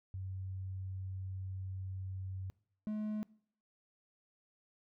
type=tone pair in turn; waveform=sine / triangle; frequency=94.6 / 213.1 Hz; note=F#2 / G#3; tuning=+39 / +45 cents; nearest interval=octave + major second; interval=1406 cents; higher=second; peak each=-39 / -33 dBFS; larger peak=second; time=0.14-2.5 / 2.87-3.23 s; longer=first; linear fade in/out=0 ms; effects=noise-tail reverb RT60 0.6 s tail -23 dB re dry